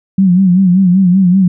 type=tone with vibrato; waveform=sine; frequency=185 Hz; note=F#3; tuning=in tune; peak=-5 dBFS; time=0.18-1.48 s; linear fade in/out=5 ms; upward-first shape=sine; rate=5.2 Hz; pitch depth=94 cents each way; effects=none